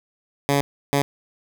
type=tone bursts at uneven times; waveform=10% pulse; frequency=141.2 Hz; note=C#3; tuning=32 cents sharp; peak=-9 dBFS; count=2; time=0.49-0.61 / 0.93-1.02 s; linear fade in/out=0 ms; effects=none